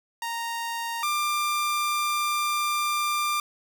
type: tone pair in turn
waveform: sawtooth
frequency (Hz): 929 / 1190.8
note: A#5 / D6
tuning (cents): -6 / +24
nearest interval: major third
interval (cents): 430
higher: second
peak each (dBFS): -25 / -20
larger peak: second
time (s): 0.22-1.03 / 1.03-3.4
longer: second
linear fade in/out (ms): 2
effects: none